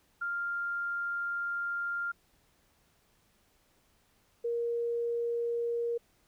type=tone pair in turn; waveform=sine; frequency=1396.9 / 470.2 Hz; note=F6 / A#4; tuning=0 / +15 cents; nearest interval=octave + perfect fifth; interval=1885 cents; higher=first; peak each=-31 / -29 dBFS; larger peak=second; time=0.21-2.12 / 4.44-5.98 s; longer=first; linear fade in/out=10 ms; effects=pink hiss -69 dBFS RMS until 6.27 s